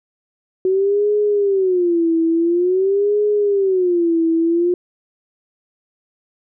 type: tone with vibrato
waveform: sine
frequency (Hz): 370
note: F#4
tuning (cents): 0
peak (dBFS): -13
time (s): 0.65-4.74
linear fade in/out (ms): 2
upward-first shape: sine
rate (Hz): 0.48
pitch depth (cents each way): 210
effects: none